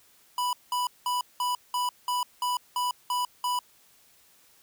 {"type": "tone bursts", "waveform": "square", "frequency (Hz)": 987.8, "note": "B5", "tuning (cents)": 0, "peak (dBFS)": -26, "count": 10, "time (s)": [0.38, 3.59], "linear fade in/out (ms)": 2, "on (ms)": 150, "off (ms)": 190, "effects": ["white hiss -60 dBFS RMS until 4.62 s"]}